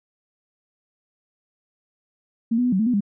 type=tone with pitch steps; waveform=sine; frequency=228.8 / 246.3 / 248.4 / 188.3 / 220.4 / 248 / 202 Hz; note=A#3 / B3 / B3 / F#3 / A3 / B3 / G#3; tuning=-32 / -5 / +10 / +31 / +3 / +7 / -48 cents; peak=-17 dBFS; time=2.51-3.007 s; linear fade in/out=10 ms; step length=71 ms; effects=none